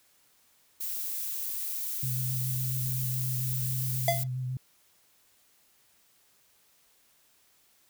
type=noise; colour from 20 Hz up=violet; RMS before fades=-34 dBFS; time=0.8-4.24 s; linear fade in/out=10 ms
type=tone with vibrato; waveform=sine; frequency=127.5 Hz; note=C3; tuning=44 cents flat; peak=-30 dBFS; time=2.03-4.57 s; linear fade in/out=2 ms; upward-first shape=square; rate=7.3 Hz; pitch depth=19 cents each way
type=tone with exponential decay; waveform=square; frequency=682 Hz; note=F5; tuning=41 cents flat; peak=-20 dBFS; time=4.08-4.27 s; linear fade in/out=2 ms; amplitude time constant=40 ms
effects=white hiss -65 dBFS RMS until 7.89 s